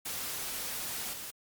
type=noise with level steps; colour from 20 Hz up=white; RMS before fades=-37 / -42 dBFS; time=0.05-1.31 s; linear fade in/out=10 ms; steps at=1.12 s; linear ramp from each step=20 ms; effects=Opus 48 kbps